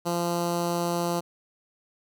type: tone with notch filter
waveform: 10% pulse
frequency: 172.4 Hz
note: F3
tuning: 22 cents flat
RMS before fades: -27 dBFS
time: 0.05-1.21 s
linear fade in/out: 20 ms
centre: 2300 Hz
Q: 1.3
effects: none